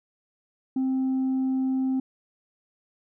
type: tone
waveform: sine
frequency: 262.4 Hz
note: C4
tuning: 5 cents sharp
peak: -20 dBFS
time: 0.76-2 s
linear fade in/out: 5 ms
effects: tanh soft clip ceiling -21 dBFS